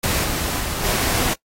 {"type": "noise with level steps", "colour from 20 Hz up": "pink", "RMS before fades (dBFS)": [-20, -23, -25, -21], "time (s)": [0.03, 1.34], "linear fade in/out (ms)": 10, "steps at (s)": [0.23, 0.59, 0.83], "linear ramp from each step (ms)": 20, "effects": ["noise-tail reverb RT60 0.1 s tail -20 dB re dry", "AAC 48 kbps"]}